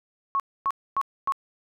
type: tone bursts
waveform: sine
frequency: 1100 Hz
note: C#6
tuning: 14 cents flat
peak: -21 dBFS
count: 4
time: 0.35-1.322 s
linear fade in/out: 0 ms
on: 48 ms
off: 260 ms
effects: none